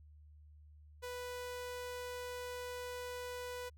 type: tone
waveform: sawtooth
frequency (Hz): 493.9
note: B4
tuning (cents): 0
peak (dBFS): -38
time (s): 1.02-3.7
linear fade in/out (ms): 20
effects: added 75 Hz sine -56 dBFS peak until 3.77 s